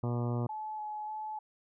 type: harmonic tone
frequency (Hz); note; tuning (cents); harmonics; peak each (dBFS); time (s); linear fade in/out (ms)
120.3; B2; -45; 1 / 2 / 3 / 4 / 5 / 6 / 7 / 8 / 9 / 10; -31 / -37 / -41 / -43 / -45 / -47 / -48 / -49 / -50 / -51; 0.03-0.47; 5
type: tone with vibrato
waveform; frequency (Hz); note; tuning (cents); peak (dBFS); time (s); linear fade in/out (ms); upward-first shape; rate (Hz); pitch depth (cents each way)
sine; 855; A5; -50; -36; 0.49-1.39; 5; square; 1.7; 12
effects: none